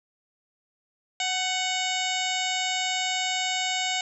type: harmonic tone with a mistuned harmonic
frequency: 740 Hz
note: F#5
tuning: in tune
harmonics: 1 / 2 / 3 / 4 / 5 / 6 / 7 / 8 / 9 / 10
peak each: -31 / -38 / -31 / -31 / -33 / -40 / -40 / -46 / -38 / -35 dBFS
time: 1.2-4.01 s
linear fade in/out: 2 ms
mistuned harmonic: 2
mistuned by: +42 cents
effects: none